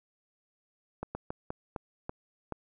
slowing click train, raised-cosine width 1 ms, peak -21 dBFS, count 7, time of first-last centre 1.03-2.523 s, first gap 120 ms, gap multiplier 1.29, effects none

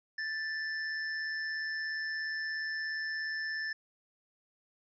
square tone with amplitude modulation, 1760 Hz, A6, in tune, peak -33 dBFS, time 0.18-3.73 s, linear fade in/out 5 ms, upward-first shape sine, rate 157 Hz, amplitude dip 30%, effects resampled to 16000 Hz

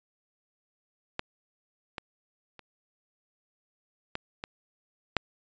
clicks, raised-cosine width 0.3 ms, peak -14 / -19 / -30 / -16 / -19 / -7 dBFS, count 6, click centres 1.194 / 1.982 / 2.593 / 4.154 / 4.439 / 5.167 s, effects resampled to 16000 Hz

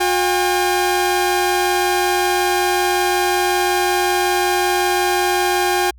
sawtooth tone pair together, 360 / 805.4 Hz, F#4 / G5, -47 / +47 cents, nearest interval octave + major second, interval 1394 cents, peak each -14 dBFS, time 0-5.91 s, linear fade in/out 10 ms, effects added 60 Hz sine -41 dBFS peak until 5.98 s

